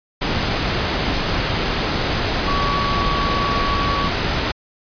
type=tone in noise; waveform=sine; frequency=1131 Hz; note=C#6; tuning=34 cents sharp; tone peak=-21 dBFS; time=2.47-4.09 s; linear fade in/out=10 ms; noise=pink; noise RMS=-20 dBFS; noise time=0.21-4.52 s; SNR=-4 dB; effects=resampled to 11025 Hz